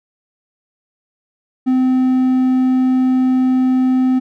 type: tone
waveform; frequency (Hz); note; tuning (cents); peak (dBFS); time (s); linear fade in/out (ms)
triangle; 257.2; C4; -30; -9; 1.66-4.2; 20
effects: none